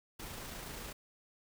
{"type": "noise with amplitude modulation", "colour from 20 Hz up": "pink", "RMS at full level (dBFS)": -44, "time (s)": [0.19, 0.93], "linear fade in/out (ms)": 10, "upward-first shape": "sine", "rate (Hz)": 27.6, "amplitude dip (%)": 25, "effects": []}